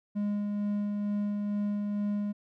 triangle tone with tremolo, 205.8 Hz, G#3, 16 cents flat, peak -25 dBFS, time 0.15-2.33 s, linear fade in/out 20 ms, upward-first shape sine, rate 2.2 Hz, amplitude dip 25%, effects none

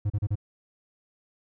triangle tone bursts, 103.1 Hz, G#2, 12 cents flat, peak -21 dBFS, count 4, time 0.05-0.356 s, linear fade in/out 10 ms, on 51 ms, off 34 ms, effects none

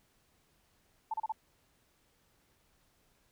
sine tone bursts, 880 Hz, A5, in tune, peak -31 dBFS, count 4, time 1.11-1.322 s, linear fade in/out 5 ms, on 29 ms, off 32 ms, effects pink hiss -71 dBFS RMS until 3.31 s

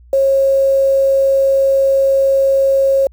sine tone with quantisation, 543 Hz, C#5, 36 cents flat, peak -9 dBFS, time 0.13-3.07 s, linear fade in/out 2 ms, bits 6, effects added 60 Hz sine -40 dBFS peak until 3.12 s

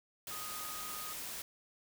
sine tone in noise, 1244.5 Hz, D#6, in tune, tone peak -46 dBFS, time 0.31-1.13 s, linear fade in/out 2 ms, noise white, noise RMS -43 dBFS, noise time 0.27-1.42 s, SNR -6 dB, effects none

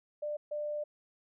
sine tone bursts at uneven times, 595 Hz, D5, 22 cents sharp, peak -33 dBFS, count 2, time 0.22-0.37 / 0.51-0.84 s, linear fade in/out 10 ms, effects none

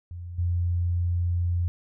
sine tone with level steps, 87.31 Hz, F2, in tune, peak -34 / -22 dBFS, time 0.11-1.68 s, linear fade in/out 0 ms, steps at 0.38 s, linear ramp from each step 10 ms, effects none

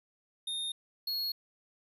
square tone pair in turn, 3670 / 4321 Hz, A#7 / C#8, -28 / -45 cents, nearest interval minor third, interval 283 cents, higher second, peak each -34 / -32 dBFS, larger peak second, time 0.47-0.72 / 1.07-1.32 s, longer neither, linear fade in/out 5 ms, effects resampled to 32000 Hz + 12-bit

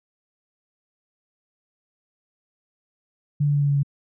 sine tone with pitch steps, 145.9 / 144.89 / 143.89 / 142.9 / 141.91 / 140.93 Hz, D3 / D3 / D3 / D3 / C#3 / C#3, -11 / -23 / -35 / -47 / +41 / +29 cents, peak -17 dBFS, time 3.4-3.832 s, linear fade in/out 10 ms, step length 72 ms, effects none

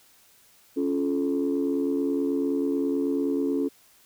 sine chord, Db augmented, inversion none, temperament just, 277.2 / 346.5 / 433.1 Hz, Db4 / F4 / A4, 0 / -14 / -27 cents, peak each -24 / -29 / -28 dBFS, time 0.76-3.69 s, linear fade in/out 20 ms, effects tanh soft clip ceiling -16 dBFS + white hiss -58 dBFS RMS until 4.05 s

